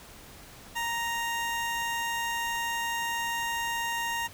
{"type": "tone", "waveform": "20% pulse", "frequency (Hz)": 932.3, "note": "A#5", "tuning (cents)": 0, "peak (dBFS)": -24, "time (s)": [0.75, 4.28], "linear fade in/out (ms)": 20, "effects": ["pink hiss -49 dBFS RMS until 4.33 s"]}